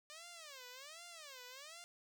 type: tone with vibrato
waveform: 5% pulse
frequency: 587.3 Hz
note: D5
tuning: in tune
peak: -40 dBFS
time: 0.1-1.84 s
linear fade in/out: 0 ms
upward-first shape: sine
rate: 1.3 Hz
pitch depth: 300 cents each way
effects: none